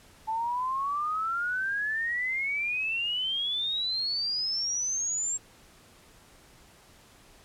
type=exponential sweep; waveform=sine; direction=up; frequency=871 to 7550 Hz; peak=-27 dBFS; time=0.27-5.38 s; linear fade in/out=20 ms; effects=pink hiss -56 dBFS RMS until 7.44 s + low-pass 12000 Hz 12 dB/octave